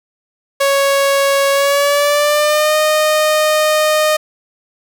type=tone with pitch glide; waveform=sawtooth; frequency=554.4 to 615.1 Hz; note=C#5 to D#5; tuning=0 to -20 cents; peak=-7 dBFS; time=0.6-4.17 s; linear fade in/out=10 ms; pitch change=+180 cents; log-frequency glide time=1.52-2.76 s; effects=none